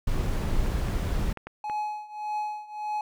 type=noise; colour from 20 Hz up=brown; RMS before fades=-26 dBFS; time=0.07-1.33 s; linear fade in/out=5 ms
type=clicks; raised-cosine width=0.5 ms; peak=-23 dBFS; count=5; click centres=0.662 / 0.884 / 1.373 / 1.47 / 1.698 s
type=tone with tremolo; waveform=triangle; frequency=845 Hz; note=G#5; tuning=30 cents sharp; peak=-24 dBFS; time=1.64-3.01 s; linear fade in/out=2 ms; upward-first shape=triangle; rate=1.7 Hz; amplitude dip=90%
effects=none